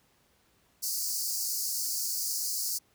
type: high-pass noise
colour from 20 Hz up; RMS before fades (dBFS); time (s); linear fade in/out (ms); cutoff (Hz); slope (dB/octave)
pink; -32; 0.82-2.79; 20; 4500; 96
effects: pink hiss -67 dBFS RMS until 2.94 s + high-pass 60 Hz 12 dB/octave